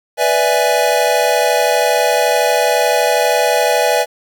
square chord, E dominant seventh, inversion second, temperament equal, 493.9 / 587.3 / 659.3 / 830.6 Hz, B4 / D5 / E5 / G#5, 0 / 0 / 0 / 0 cents, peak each -18 dBFS, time 0.17-4.06 s, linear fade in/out 50 ms, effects 8-bit

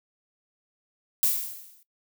violet noise with exponential decay, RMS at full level -20 dBFS, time 1.23-1.83 s, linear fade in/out 0 ms, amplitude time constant 130 ms, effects noise-tail reverb RT60 0.1 s tail -18 dB re dry

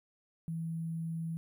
sine tone with sample-and-hold, 164 Hz, E3, 9 cents flat, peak -34 dBFS, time 0.48-1.37 s, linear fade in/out 0 ms, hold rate 11025 Hz, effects none

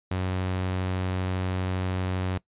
sawtooth tone, 92.6 Hz, F#2, 2 cents sharp, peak -22 dBFS, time 0.11-2.38 s, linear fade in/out 5 ms, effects noise-tail reverb RT60 0.1 s tail -21 dB re dry + resampled to 8000 Hz

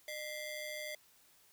sawtooth ring-modulated tone, 1345 Hz, E6, 34 cents sharp, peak -34 dBFS, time 0.08-0.95 s, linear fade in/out 2 ms, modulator 739 Hz, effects white hiss -66 dBFS RMS until 1.52 s

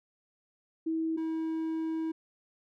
sine / triangle tone pair in turn, 323 / 321.8 Hz, E4 / E4, -35 / -42 cents, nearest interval unison, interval 7 cents, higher first, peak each -28 dBFS, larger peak neither, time 0.86-1.17 / 1.17-2.12 s, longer second, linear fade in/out 10 ms, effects none

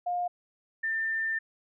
sine tone pair in turn, 710 / 1792.6 Hz, F5 / A6, +28 / +32 cents, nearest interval octave + major third, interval 1604 cents, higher second, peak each -27 dBFS, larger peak neither, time 0.06-0.28 / 0.83-1.39 s, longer second, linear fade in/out 10 ms, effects none

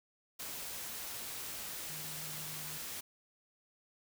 sine tone in noise, 153.9 Hz, D#3, 19 cents flat, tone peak -51 dBFS, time 1.89-2.78 s, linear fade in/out 10 ms, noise white, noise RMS -43 dBFS, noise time 0.39-3.01 s, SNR -11 dB, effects none

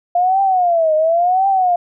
sine tone with vibrato, 697 Hz, F5, 4 cents flat, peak -11 dBFS, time 0.15-1.76 s, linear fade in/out 5 ms, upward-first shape triangle, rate 0.94 Hz, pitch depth 220 cents each way, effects none

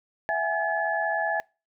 sine tone cluster, 662 / 752 / 828 / 1716 Hz, E5 / F#5 / G#5 / A6, +7 / +28 / -5 / -44 cents, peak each -28 / -34 / -29 / -27 dBFS, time 0.29-1.4 s, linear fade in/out 0 ms, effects noise-tail reverb RT60 0.3 s tail -25 dB re dry

